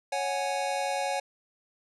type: chord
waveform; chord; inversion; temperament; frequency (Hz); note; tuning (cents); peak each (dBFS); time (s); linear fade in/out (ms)
square; C# suspended fourth; none; equal; 554.4 / 740 / 830.6; C#5 / F#5 / G#5; 0 / 0 / 0; -33; 0.12-1.2; 5
effects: resampled to 24000 Hz